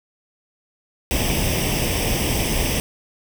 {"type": "noise with comb filter", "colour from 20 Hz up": "pink", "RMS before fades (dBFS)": -21, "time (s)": [1.11, 2.8], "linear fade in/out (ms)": 0, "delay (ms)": 0.36, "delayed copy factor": 0.75, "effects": []}